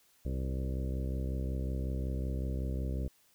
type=harmonic tone with a mistuned harmonic; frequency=65.41 Hz; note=C2; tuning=in tune; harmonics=1 / 2 / 3 / 4 / 5 / 6 / 7 / 8 / 9; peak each=-33 / -39 / -43 / -45 / -47 / -49 / -50 / -51 / -52 dBFS; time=0.25-3.08 s; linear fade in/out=5 ms; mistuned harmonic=8; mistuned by=-20 cents; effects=white hiss -67 dBFS RMS until 3.34 s